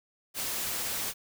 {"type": "noise", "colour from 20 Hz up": "white", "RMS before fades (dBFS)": -33, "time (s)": [0.34, 1.14], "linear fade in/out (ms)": 50, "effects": []}